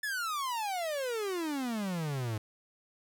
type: exponential sweep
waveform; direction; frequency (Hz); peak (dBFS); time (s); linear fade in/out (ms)
45% pulse; down; 1760 to 104.2; -32; 0.03-2.38; 5
effects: none